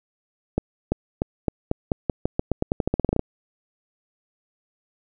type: accelerating click train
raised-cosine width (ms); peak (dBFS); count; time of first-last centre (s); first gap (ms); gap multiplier
2; -7; 21; 0.58-3.194; 340; 0.88
effects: none